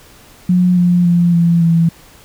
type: tone with pitch steps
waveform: sine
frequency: 180 / 176.5 / 173.07 / 169.7 / 166.4 Hz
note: F#3 / F3 / F3 / F3 / E3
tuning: -47 / +19 / -15 / -49 / +17 cents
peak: -8 dBFS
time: 0.49-1.89 s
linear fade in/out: 5 ms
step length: 280 ms
effects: pink hiss -43 dBFS RMS until 2.24 s